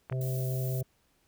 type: clicks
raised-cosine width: 0.5 ms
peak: -25 dBFS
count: 2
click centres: 0.098 / 0.125 s
type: harmonic tone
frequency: 129.8 Hz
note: C3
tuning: 13 cents flat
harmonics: 1 / 3 / 4 / 5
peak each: -29 / -41 / -44 / -43 dBFS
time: 0.11-0.83 s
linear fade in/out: 10 ms
type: noise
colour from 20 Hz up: violet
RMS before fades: -43 dBFS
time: 0.21-0.81 s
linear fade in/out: 2 ms
effects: pink hiss -70 dBFS RMS until 1.27 s